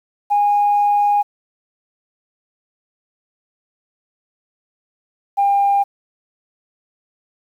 sine tone pair in turn, 821 / 800.9 Hz, G#5 / G5, -20 / +37 cents, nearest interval unison, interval 43 cents, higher first, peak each -11 dBFS, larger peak neither, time 0.3-1.23 / 5.37-5.84 s, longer first, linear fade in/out 20 ms, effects tanh soft clip ceiling -8 dBFS + 8-bit

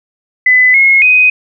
sine tone with pitch steps, 2008 / 2165 / 2504 Hz, B6 / C#7 / D#7, +28 / -41 / +10 cents, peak -4 dBFS, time 0.46-1.3 s, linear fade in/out 5 ms, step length 280 ms, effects none

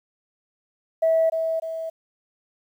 sine tone with echo, 650 Hz, E5, 24 cents flat, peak -15 dBFS, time 1.02-1.3 s, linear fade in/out 10 ms, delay 300 ms, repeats 2, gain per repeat -6 dB, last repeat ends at 1.9 s, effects tanh soft clip ceiling -12 dBFS + 9-bit

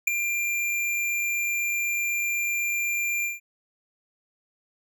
square tone with ADSR envelope, 2382 Hz, D7, 24 cents sharp, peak -15 dBFS, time 0.07-3.4 s, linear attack 8 ms, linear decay 5 ms, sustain -10 dB, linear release 160 ms, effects none

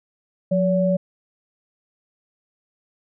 sine tone pair together, 180 / 569.5 Hz, F#3 / C#5, -47 / +47 cents, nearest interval octave + minor sixth, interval 1994 cents, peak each -19 dBFS, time 0.51-0.97 s, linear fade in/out 10 ms, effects none

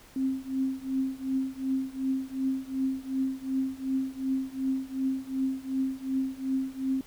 sine tone with tremolo, 265 Hz, C4, 22 cents sharp, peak -23 dBFS, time 0.16-7.01 s, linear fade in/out 2 ms, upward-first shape triangle, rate 2.7 Hz, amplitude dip 95%, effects pink hiss -54 dBFS RMS until 7.06 s

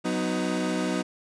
30% pulse chord, B major, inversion second, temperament equal with one note detuned, 185 / 250.2 / 311.1 Hz, F#3 / B3 / D#4, 0 / +23 / 0 cents, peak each -27 dBFS, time 0.04-1.03 s, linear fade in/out 20 ms, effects resampled to 22050 Hz

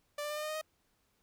sawtooth tone with pitch steps, 587.3 / 593.4 / 599.6 / 605.9 / 612.2 / 618.6 / 625.1 Hz, D5 / D5 / D5 / D#5 / D#5 / D#5 / D#5, 0 / +18 / +36 / -46 / -28 / -10 / +8 cents, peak -32 dBFS, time 0.18-0.614 s, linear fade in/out 5 ms, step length 62 ms, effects pink hiss -75 dBFS RMS until 1.22 s

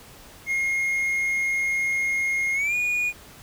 triangle tone with pitch glide, 2144 to 2449 Hz, C7 to D#7, +42 to -28 cents, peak -20 dBFS, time 0.46-3.13 s, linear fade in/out 50 ms, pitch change +230 cents, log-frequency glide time 2.54-2.75 s, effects pink hiss -47 dBFS RMS until 3.42 s

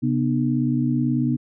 sine tone cluster, 133.9 / 244.2 / 302.5 Hz, C3 / B3 / D#4, +40 / -19 / -49 cents, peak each -23 / -21 / -25 dBFS, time 0.02-1.37 s, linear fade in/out 20 ms, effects none

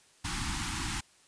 pink band-stop noise, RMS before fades -34 dBFS, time 0.24-1.01 s, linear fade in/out 10 ms, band 340 to 780 Hz, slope 96 dB/octave, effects white hiss -62 dBFS RMS until 1.27 s + resampled to 22050 Hz

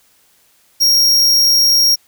45% pulse tone, 5588 Hz, F8, in tune, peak -9 dBFS, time 0.8-1.96 s, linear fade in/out 20 ms, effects white hiss -54 dBFS RMS until 2.07 s

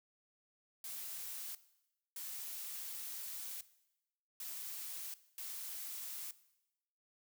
blue noise bursts at uneven times, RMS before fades -45 dBFS, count 4, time 0.84-1.55 / 2.16-3.61 / 4.4-5.14 / 5.38-6.31 s, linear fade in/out 2 ms, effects noise-tail reverb RT60 0.9 s tail -17 dB re dry

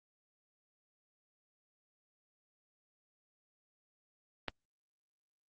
click, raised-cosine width 0.3 ms, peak -18 dBFS, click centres 4.483 s, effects Opus 24 kbps

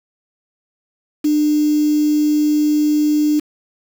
sine tone with quantisation, 300 Hz, D4, 37 cents sharp, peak -12 dBFS, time 1.24-3.4 s, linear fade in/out 10 ms, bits 5, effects none

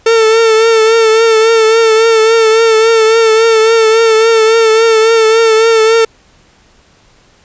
45% pulse tone with vibrato, 448 Hz, A4, 31 cents sharp, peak -5 dBFS, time 0.06-6.05 s, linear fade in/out 5 ms, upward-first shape triangle, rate 3.6 Hz, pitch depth 47 cents each way, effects pink hiss -47 dBFS RMS until 7.44 s + resampled to 16000 Hz

